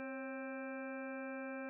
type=harmonic tone with a mistuned harmonic; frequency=263.2 Hz; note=C4; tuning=10 cents sharp; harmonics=1 / 2 / 3 / 4 / 5 / 6 / 7 / 9 / 10; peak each=-45 / -46 / -55 / -58 / -56 / -51 / -63 / -54 / -64 dBFS; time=0-1.69 s; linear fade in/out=0 ms; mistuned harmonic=2; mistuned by=+50 cents; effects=none